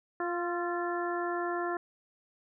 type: harmonic tone with a mistuned harmonic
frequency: 349.2 Hz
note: F4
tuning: in tune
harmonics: 1 / 2 / 3 / 4 / 5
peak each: -33 / -36 / -38 / -39 / -40 dBFS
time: 0.2-1.77 s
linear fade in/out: 2 ms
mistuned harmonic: 4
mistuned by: -35 cents
effects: none